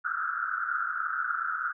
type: band-pass noise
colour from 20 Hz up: pink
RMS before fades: -31 dBFS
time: 0.04-1.73 s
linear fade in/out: 20 ms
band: 1300 to 1500 Hz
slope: 96 dB/octave
effects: none